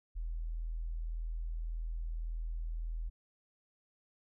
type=tone; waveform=sine; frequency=40.89 Hz; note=E1; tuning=13 cents flat; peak=-35 dBFS; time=0.15-3.1 s; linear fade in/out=20 ms; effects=none